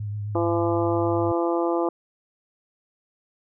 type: tone with vibrato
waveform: sine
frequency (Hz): 103.83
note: G#2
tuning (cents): 0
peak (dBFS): -27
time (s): 0-1.32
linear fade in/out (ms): 5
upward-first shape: triangle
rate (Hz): 7.7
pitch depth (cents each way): 37
type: harmonic tone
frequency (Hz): 170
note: F3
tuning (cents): -46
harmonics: 2 / 3 / 4 / 5 / 6 / 7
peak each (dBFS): -23 / -27 / -29 / -31 / -33 / -34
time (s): 0.35-1.89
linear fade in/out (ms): 2
effects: none